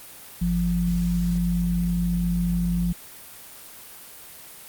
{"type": "tone pair together", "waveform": "sine", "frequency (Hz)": [51.82, 174.3], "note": ["G#1", "F3"], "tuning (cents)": [-3, -3], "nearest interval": "octave + major sixth", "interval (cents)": 2100, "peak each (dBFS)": [-26, -21], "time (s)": [0.41, 2.93], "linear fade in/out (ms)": 10, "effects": ["white hiss -43 dBFS RMS until 4.68 s", "Opus 32 kbps"]}